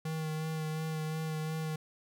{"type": "tone with vibrato", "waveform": "square", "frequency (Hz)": 157.4, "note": "D#3", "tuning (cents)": 20, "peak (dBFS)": -34, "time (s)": [0.05, 1.76], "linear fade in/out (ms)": 5, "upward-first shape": "sine", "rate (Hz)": 2.8, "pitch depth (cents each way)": 19, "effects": []}